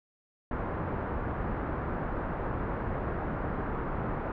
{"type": "low-pass noise", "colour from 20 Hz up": "pink", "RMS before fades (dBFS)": -33, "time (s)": [0.51, 4.32], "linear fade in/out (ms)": 2, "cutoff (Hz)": 1500, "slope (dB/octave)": 24, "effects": []}